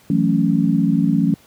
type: chord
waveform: sine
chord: F# minor seventh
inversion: third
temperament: equal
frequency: 164.81 / 185 / 220 / 277.2 Hz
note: E3 / F#3 / A3 / C#4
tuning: 0 / 0 / 0 / 0 cents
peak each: -19 dBFS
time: 0.1-1.34 s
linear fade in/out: 2 ms
effects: pink hiss -51 dBFS RMS until 1.46 s + high-pass 80 Hz 12 dB/octave